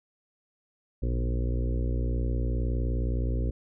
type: harmonic tone with a mistuned harmonic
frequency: 59.5 Hz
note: A#1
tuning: 36 cents sharp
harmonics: 1 / 2 / 4 / 5 / 6 / 7 / 8 / 9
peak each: -26 / -32 / -38 / -40 / -42 / -43 / -44 / -45 dBFS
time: 1.02-3.51 s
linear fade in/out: 10 ms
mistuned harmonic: 1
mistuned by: -69 cents
effects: none